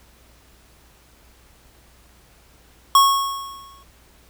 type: tone with exponential decay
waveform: square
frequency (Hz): 1100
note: C#6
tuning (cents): -14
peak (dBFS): -9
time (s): 2.95-3.83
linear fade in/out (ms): 2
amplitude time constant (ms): 190
effects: added 60 Hz sine -54 dBFS peak until 4.29 s + pink hiss -54 dBFS RMS until 4.29 s